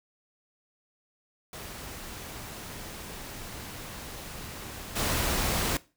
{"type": "noise with level steps", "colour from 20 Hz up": "pink", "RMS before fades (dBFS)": [-41, -28], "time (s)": [1.53, 5.77], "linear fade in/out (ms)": 2, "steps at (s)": 4.95, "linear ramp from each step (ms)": 20, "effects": ["noise-tail reverb RT60 0.3 s tail -19 dB re dry"]}